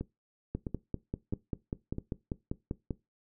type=two click trains; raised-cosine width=3 ms; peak=-22 / -20 dBFS; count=4 / 13; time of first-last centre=0.01-1.984 / 0.55-2.908 s; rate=1.52 / 5.09 Hz; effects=noise-tail reverb RT60 0.2 s tail -19 dB re dry